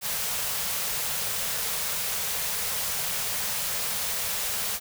white band-stop noise, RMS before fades -29 dBFS, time 0.01-4.8 s, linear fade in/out 50 ms, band 220 to 410 Hz, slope 96 dB/octave, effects none

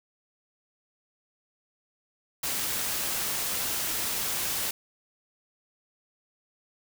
white noise, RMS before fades -30 dBFS, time 2.43-4.71 s, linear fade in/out 5 ms, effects none

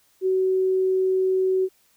sine tone, 376 Hz, F#4, 28 cents sharp, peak -18 dBFS, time 0.21-1.69 s, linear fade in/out 50 ms, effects white hiss -62 dBFS RMS until 1.96 s

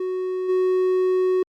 triangle tone with level steps, 370 Hz, F#4, in tune, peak -21 / -15 dBFS, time 0-1.43 s, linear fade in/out 5 ms, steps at 0.48 s, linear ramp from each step 20 ms, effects Opus 48 kbps

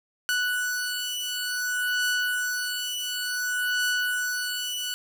sawtooth beating tone pair, 1480 / 1480.56 Hz, F#6 / F#6, 0 / +1 cents, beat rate 0.56 Hz, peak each -25 dBFS, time 0.29-4.94 s, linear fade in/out 0 ms, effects 8-bit

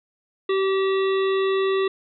harmonic tone, 385.8 Hz, G4, 28 cents flat, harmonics 1 / 3 / 5 / 7 / 9 / 10, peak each -19 / -29 / -33 / -36 / -38 / -39 dBFS, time 0.49-1.88 s, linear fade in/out 5 ms, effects none

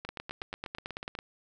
two click trains, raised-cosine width 0.3 ms, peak -23 / -20 dBFS, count 10 / 11, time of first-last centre 0.05-1.152 / 0.09-1.189 s, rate 8.17 / 9.1 Hz, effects none

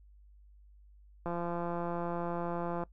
click train, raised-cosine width 1 ms, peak -23 dBFS, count 272, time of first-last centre 1.26-2.836 s, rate 172 Hz, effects noise-tail reverb RT60 0.1 s tail -21 dB re dry + added 50 Hz sine -55 dBFS peak until 2.92 s

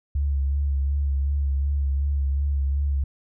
sine tone with vibrato, 69.9 Hz, C#2, 15 cents sharp, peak -20 dBFS, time 0.15-3.04 s, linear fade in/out 5 ms, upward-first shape sine, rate 2.7 Hz, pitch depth 36 cents each way, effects none

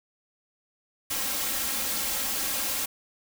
white noise with comb filter, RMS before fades -29 dBFS, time 1.1-2.86 s, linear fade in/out 10 ms, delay 3.7 ms, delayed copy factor +0.75, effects none

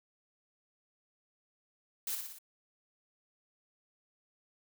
blue noise with echo, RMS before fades -36 dBFS, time 2.07-2.15 s, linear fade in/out 2 ms, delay 59 ms, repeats 4, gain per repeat -4 dB, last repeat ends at 2.386 s, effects none

